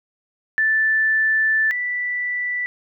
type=tone pair in turn; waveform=sine; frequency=1760 / 1970.6 Hz; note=A6 / B6; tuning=0 / -4 cents; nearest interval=major second; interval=196 cents; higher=second; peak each=-15 / -21 dBFS; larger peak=first; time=0.58-1.71 / 1.71-2.66 s; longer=first; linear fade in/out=0 ms; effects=none